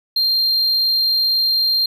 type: tone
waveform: triangle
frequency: 4186 Hz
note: C8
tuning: in tune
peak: -13 dBFS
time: 0.16-1.86 s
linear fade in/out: 5 ms
effects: none